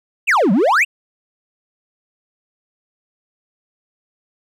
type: exponential two-way sweep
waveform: triangle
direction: down then up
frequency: 2903 to 174.61 to 2903 Hz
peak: -9 dBFS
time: 0.27-0.85 s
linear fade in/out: 20 ms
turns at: 0.52 s
effects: none